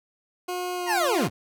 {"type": "tone with pitch glide", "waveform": "20% pulse", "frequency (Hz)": [360, 350.8], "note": ["F#4", "F4"], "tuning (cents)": [-47, 8], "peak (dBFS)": -23, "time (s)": [0.48, 1.28], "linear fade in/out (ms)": 10, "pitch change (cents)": -45, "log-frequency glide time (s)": [0.75, 0.95]}
{"type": "linear sweep", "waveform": "25% pulse", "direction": "down", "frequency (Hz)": [987.8, 73.42], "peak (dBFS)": -18, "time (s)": [0.86, 1.3], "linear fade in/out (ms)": 50}
{"effects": []}